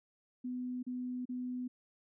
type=tone bursts; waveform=sine; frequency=250 Hz; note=B3; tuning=21 cents sharp; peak=-36 dBFS; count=3; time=0.44-1.68 s; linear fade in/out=10 ms; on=390 ms; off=35 ms; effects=none